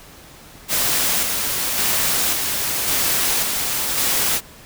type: noise with tremolo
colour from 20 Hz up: white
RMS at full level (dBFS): -19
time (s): 0.68-4.41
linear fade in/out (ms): 50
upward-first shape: square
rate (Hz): 0.91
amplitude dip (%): 30
effects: pink hiss -43 dBFS RMS until 4.65 s